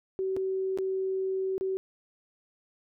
sine tone with dropouts, 380.6 Hz, F#4, 49 cents sharp, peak -27 dBFS, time 0.19-1.77 s, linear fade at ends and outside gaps 0 ms, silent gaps 0.365-0.37 / 0.775-0.786 / 1.58-1.61 s, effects none

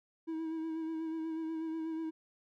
triangle tone with vibrato, 321.9 Hz, E4, 41 cents flat, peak -33 dBFS, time 0.27-2.11 s, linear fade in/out 20 ms, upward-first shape sine, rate 8.2 Hz, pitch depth 28 cents each way, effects none

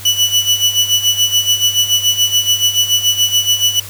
30% pulse tone with tremolo, 2960 Hz, F#7, in tune, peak -5 dBFS, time 0.05-3.8 s, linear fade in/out 5 ms, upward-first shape sine, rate 7 Hz, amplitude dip 75%, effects added 99 Hz sine -33 dBFS peak until 3.89 s + white hiss -32 dBFS RMS until 3.89 s

